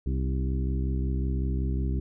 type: harmonic tone with a mistuned harmonic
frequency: 65.41 Hz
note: C2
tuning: in tune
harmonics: 1 / 2 / 3 / 4 / 5 / 6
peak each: -26 / -32 / -36 / -38 / -40 / -42 dBFS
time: 0.06-2 s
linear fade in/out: 5 ms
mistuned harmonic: 5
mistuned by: -35 cents
effects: none